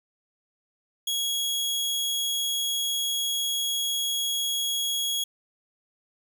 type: tone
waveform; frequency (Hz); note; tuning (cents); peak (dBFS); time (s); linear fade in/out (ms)
sawtooth; 3322; G#7; 0; -22; 1.07-5.24; 5
effects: none